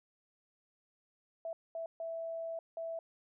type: tone bursts at uneven times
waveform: sine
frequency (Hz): 659.3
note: E5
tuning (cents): 0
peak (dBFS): -37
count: 4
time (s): 1.45-1.53 / 1.75-1.86 / 2-2.59 / 2.77-2.99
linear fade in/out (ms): 2
effects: none